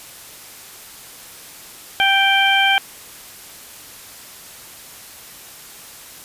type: harmonic tone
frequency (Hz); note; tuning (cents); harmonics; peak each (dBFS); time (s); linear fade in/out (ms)
784; G5; 0; 1 / 2 / 3 / 4; -18 / -18 / -18 / -18; 2-2.78; 0
effects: white hiss -39 dBFS RMS until 6.24 s + resampled to 32000 Hz